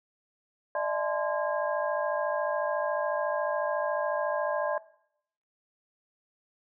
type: tone cluster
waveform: sine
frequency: 597 / 651 / 861 / 1035 / 1629 Hz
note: D5 / E5 / A5 / C6 / G#6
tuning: +28 / -22 / -38 / -19 / -34 cents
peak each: -30 / -34 / -37 / -34 / -37 dBFS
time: 0.75-4.78 s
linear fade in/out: 2 ms
effects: noise-tail reverb RT60 0.7 s tail -19 dB re dry